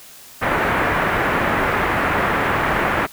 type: low-pass noise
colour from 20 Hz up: white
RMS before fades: -19 dBFS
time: 0.41-3.07 s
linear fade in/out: 20 ms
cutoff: 1900 Hz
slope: 24 dB/octave
effects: white hiss -42 dBFS RMS until 3.12 s